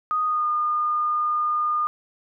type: tone with pitch glide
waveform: sine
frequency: 1242 to 1217.1 Hz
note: D#6 to D#6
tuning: -3 to -39 cents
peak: -20 dBFS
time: 0.11-1.87 s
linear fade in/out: 0 ms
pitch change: -36 cents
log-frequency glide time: 0.26-0.47 s
effects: none